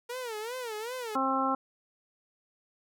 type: tone with vibrato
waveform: sawtooth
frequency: 466.2 Hz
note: A#4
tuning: in tune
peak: -31 dBFS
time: 0.09-1.16 s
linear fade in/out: 10 ms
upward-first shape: sine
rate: 2.6 Hz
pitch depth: 170 cents each way
type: harmonic tone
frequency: 266.2 Hz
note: C4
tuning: 30 cents sharp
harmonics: 1 / 2 / 3 / 4 / 5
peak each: -32 / -35 / -32 / -31 / -31 dBFS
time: 1.15-1.55 s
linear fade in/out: 5 ms
effects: none